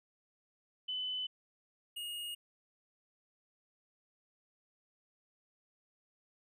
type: tone pair in turn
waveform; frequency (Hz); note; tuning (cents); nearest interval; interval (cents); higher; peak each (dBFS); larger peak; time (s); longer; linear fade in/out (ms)
sine / square; 3014 / 2863; F#7 / F7; +31 / +42; minor second; 89; first; -35 / -40; first; 0.88-1.27 / 1.96-2.35; neither; 10
effects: none